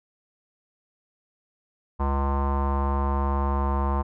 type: tone with low-pass filter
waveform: square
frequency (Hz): 69.3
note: C#2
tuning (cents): 0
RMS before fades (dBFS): -24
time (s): 1.99-4.03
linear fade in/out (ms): 20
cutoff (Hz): 1000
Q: 6.1
effects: none